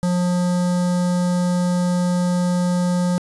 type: tone with notch filter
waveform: square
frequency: 178.2 Hz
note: F3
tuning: 35 cents sharp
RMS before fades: -19 dBFS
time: 0.03-3.18 s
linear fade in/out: 0 ms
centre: 2500 Hz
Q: 0.73
effects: resampled to 24000 Hz + 9-bit